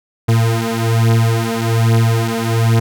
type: beating tone pair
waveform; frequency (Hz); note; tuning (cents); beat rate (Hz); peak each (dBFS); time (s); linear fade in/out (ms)
40% pulse; 113.5 / 114.7; A#2 / A#2; -46 / -28; 1.2; -14; 0.28-2.8; 10
effects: none